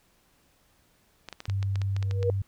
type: clicks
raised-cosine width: 0.2 ms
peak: -21 dBFS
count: 12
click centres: 1.287 / 1.327 / 1.404 / 1.455 / 1.498 / 1.628 / 1.757 / 1.817 / 1.965 / 2.027 / 2.111 / 2.229 s
type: tone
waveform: sine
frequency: 98 Hz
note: G2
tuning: in tune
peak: -25 dBFS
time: 1.48-2.42 s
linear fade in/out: 5 ms
type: tone with exponential growth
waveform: sine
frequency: 478.4 Hz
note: A#4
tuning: 45 cents sharp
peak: -20 dBFS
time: 2.01-2.3 s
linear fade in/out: 1 ms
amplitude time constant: 61 ms
effects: pink hiss -65 dBFS RMS until 2.47 s